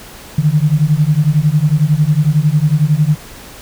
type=beating tone pair; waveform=sine; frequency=145.8 / 156.8 Hz; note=D3 / D#3; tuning=-12 / +14 cents; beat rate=11 Hz; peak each=-12 dBFS; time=0.38-3.16 s; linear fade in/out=5 ms; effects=pink hiss -35 dBFS RMS until 3.61 s